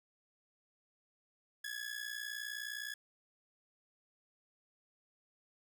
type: ring-modulated tone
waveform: sawtooth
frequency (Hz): 1688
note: G#6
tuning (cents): +28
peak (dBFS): -34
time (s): 1.64-2.94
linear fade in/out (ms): 5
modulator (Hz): 29.9
effects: none